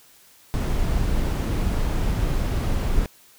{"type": "noise", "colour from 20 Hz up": "brown", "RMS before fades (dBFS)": -22, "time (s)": [0.54, 3.06], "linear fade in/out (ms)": 0, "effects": ["white hiss -53 dBFS RMS until 3.38 s"]}